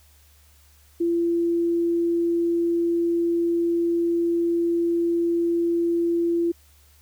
sine tone, 340 Hz, F4, 46 cents flat, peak -19 dBFS, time 1-6.52 s, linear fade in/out 10 ms, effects added 73 Hz sine -54 dBFS peak until 7.01 s + white hiss -58 dBFS RMS until 7.01 s

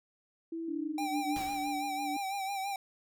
sine tone with pitch glide, 329.6 to 298.8 Hz, E4 to D4, 0 to +30 cents, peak -35 dBFS, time 0.52-1.41 s, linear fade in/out 5 ms, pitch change -170 cents, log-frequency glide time 0.75-1.07 s
sine tone with tremolo, 292.1 Hz, D4, 9 cents flat, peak -35 dBFS, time 0.68-2.17 s, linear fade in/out 5 ms, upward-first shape sine, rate 2.2 Hz, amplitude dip 55%
square tone with vibrato, 784 Hz, G5, in tune, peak -34 dBFS, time 0.98-2.76 s, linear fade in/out 2 ms, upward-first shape sine, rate 6 Hz, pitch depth 51 cents each way
pink noise with exponential decay, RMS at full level -41 dBFS, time 1.36-2.01 s, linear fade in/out 0 ms, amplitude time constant 140 ms
effects none

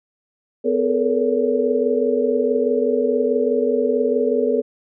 sine tone cluster, 251.8 / 429.6 / 448.3 / 474.4 / 566 Hz, B3 / A4 / A4 / A#4 / C#5, +34 / -41 / +32 / +30 / +36 cents, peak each -23 / -20 / -25 / -21 / -25 dBFS, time 0.64-4.62 s, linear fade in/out 20 ms, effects none

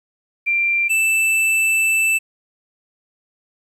sine / square tone pair in turn, 2368 / 2647 Hz, D7 / E7, +14 / +7 cents, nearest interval major second, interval 193 cents, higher second, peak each -15 dBFS, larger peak neither, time 0.46-0.89 / 0.89-2.19 s, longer second, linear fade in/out 20 ms, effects low-pass 12000 Hz 12 dB/octave + 9-bit

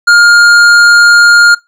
sine tone with hard clipping, 1413 Hz, F6, 20 cents sharp, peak -3 dBFS, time 0.07-1.55 s, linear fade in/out 10 ms, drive 10 dB, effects noise-tail reverb RT60 0.2 s tail -21 dB re dry

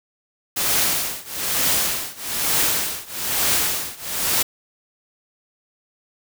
white noise with tremolo, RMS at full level -18 dBFS, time 0.56-4.43 s, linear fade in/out 10 ms, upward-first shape triangle, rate 1.1 Hz, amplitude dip 95%, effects none

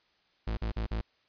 40% pulse tone bursts, 55 Hz, A1, in tune, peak -29 dBFS, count 4, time 0.47-1.011 s, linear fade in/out 5 ms, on 100 ms, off 47 ms, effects white hiss -69 dBFS RMS until 1.28 s + resampled to 11025 Hz

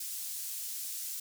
pink high-pass noise, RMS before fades -39 dBFS, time 0-1.2 s, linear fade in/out 5 ms, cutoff 7200 Hz, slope 12 dB/octave, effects none

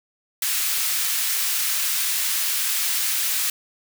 white high-pass noise, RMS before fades -23 dBFS, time 0.42-3.5 s, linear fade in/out 2 ms, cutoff 1600 Hz, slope 12 dB/octave, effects none

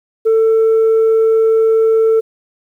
sine tone, 445.9 Hz, A4, 23 cents sharp, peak -6 dBFS, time 0.25-2.21 s, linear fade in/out 20 ms, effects tanh soft clip ceiling -7 dBFS + 8-bit

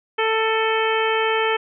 harmonic tone with a mistuned harmonic, 443.3 Hz, A4, 13 cents sharp, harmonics 1 / 2 / 3 / 4 / 5 / 6 / 7, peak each -21 / -24 / -26 / -27 / -28 / -29 / -29 dBFS, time 0.18-1.57 s, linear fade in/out 10 ms, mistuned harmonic 6, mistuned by -44 cents, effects none

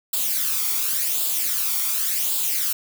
blue noise with flanger, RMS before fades -23 dBFS, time 0.13-2.73 s, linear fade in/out 5 ms, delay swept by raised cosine 0.25 to 0.9 ms, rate 0.9 Hz, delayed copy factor +0.6, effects none

